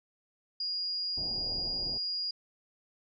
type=tone; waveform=sine; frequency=4858 Hz; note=D#8; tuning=42 cents flat; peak=-31 dBFS; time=0.6-2.31 s; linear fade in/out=5 ms
type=low-pass noise; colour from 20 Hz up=pink; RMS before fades=-44 dBFS; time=1.17-1.98 s; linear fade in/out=5 ms; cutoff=820 Hz; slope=48 dB/octave
effects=none